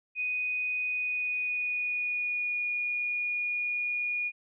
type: tone with pitch glide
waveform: sine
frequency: 2489 to 2443 Hz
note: D#7 to D#7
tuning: 0 to -32 cents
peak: -28 dBFS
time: 0.15-4.32 s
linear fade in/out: 50 ms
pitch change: -32 cents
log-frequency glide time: 0.84-2.72 s
effects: none